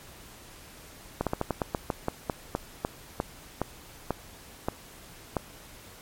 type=slowing click train; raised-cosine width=1 ms; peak=-12 dBFS; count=17; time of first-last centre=1.21-5.368 s; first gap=57 ms; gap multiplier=1.18; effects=pink hiss -49 dBFS RMS until 6.01 s + MP3 64 kbps